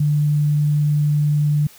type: tone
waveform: sine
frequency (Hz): 148.2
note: D3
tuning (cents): +16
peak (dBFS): -14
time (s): 0-1.67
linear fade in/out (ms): 5
effects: white hiss -46 dBFS RMS until 1.78 s